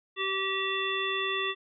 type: harmonic tone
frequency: 386.2 Hz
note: G4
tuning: 26 cents flat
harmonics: 1 / 3 / 5 / 7 / 9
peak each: -34 / -34 / -34 / -34 / -34 dBFS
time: 0.16-1.55 s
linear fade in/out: 50 ms
effects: none